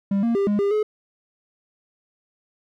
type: tone with pitch steps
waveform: triangle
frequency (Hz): 198.1 / 232.8 / 397.5 / 206.1 / 401.5 / 425.5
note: G3 / A#3 / G4 / G#3 / G4 / G#4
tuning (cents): +18 / -2 / +24 / -13 / +41 / +42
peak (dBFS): -16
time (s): 0.11-0.83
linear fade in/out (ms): 5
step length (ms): 120
effects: none